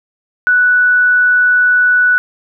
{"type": "tone", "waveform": "sine", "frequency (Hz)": 1480, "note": "F#6", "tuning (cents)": 0, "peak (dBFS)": -7, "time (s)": [0.47, 2.18], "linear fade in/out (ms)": 0, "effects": []}